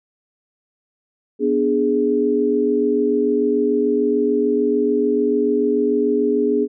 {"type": "chord", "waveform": "sine", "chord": "G# diminished", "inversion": "first", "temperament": "equal", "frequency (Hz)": [246.9, 293.7, 415.3], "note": ["B3", "D4", "G#4"], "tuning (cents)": [0, 0, 0], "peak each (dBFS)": [-21, -21, -17], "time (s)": [1.39, 6.68], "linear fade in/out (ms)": 50, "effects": []}